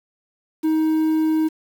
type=tone with quantisation; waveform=triangle; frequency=314.9 Hz; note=D#4; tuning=21 cents sharp; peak=-14 dBFS; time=0.63-1.49 s; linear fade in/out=20 ms; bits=7; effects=none